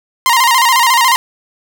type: tone with vibrato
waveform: sawtooth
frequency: 987.8 Hz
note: B5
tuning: in tune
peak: -4 dBFS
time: 0.26-1.16 s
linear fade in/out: 0 ms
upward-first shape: square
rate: 14 Hz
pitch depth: 93 cents each way
effects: none